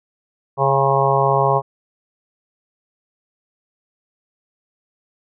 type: harmonic tone with a mistuned harmonic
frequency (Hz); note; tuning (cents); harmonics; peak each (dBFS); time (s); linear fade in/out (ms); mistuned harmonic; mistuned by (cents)
137.3; C#3; -16; 1 / 3 / 4 / 5 / 6 / 7 / 8; -21 / -21 / -21 / -21 / -21 / -21 / -21; 0.57-1.62; 50; 8; -29
effects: none